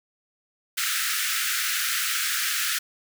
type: high-pass noise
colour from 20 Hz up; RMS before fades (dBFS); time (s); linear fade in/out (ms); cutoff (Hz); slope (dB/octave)
pink; -26; 0.77-2.79; 10; 1300; 96
effects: none